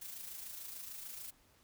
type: noise with amplitude modulation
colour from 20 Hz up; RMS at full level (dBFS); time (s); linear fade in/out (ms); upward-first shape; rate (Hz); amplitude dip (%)
blue; -45; 0.01-1.31; 10; sine; 26.8; 45
effects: pink hiss -68 dBFS RMS until 1.63 s